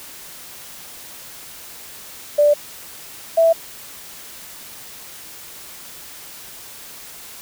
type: tone pair in turn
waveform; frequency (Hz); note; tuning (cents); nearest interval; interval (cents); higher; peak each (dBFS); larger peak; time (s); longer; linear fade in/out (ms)
sine; 587.3 / 659.2; D5 / E5; 0 / 0; major second; 200; second; -10; neither; 2.38-2.54 / 3.37-3.53; neither; 10
effects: white hiss -38 dBFS RMS until 7.41 s